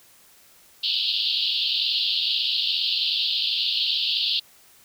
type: band-pass noise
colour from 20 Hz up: white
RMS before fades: -24 dBFS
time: 0.83-4.4 s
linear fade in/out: 10 ms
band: 2800 to 4600 Hz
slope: 96 dB/octave
effects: white hiss -54 dBFS RMS until 4.84 s